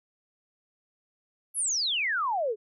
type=exponential sweep; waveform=sine; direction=down; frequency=11600 to 401.6 Hz; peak=-25 dBFS; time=1.54-2.56 s; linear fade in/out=50 ms; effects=none